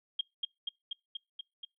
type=tone with echo; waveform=sine; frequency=3228 Hz; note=G#7; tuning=50 cents flat; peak=-27 dBFS; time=0.19-0.21 s; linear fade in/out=5 ms; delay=240 ms; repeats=6; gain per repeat=-2 dB; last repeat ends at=1.65 s; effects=noise-tail reverb RT60 0.2 s tail -24 dB re dry